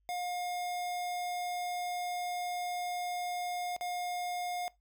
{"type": "tone with dropouts", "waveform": "square", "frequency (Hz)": 713, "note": "F5", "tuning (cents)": 36, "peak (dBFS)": -35, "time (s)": [0.09, 4.68], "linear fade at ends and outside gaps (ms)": 0, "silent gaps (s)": [3.764, 3.81], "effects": ["noise-tail reverb RT60 0.2 s tail -21 dB re dry", "added 50 Hz sine -70 dBFS peak until 4.8 s"]}